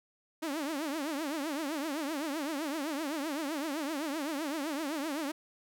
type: tone with vibrato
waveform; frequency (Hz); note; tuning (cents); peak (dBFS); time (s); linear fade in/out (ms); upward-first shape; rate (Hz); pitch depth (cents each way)
sawtooth; 298.9; D4; +31; -29; 0.42-5.32; 10; triangle; 7.8; 210
effects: none